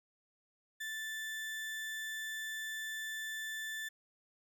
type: tone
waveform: 35% pulse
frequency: 1760 Hz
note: A6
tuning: in tune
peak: -37 dBFS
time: 0.8-3.89 s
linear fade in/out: 10 ms
effects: none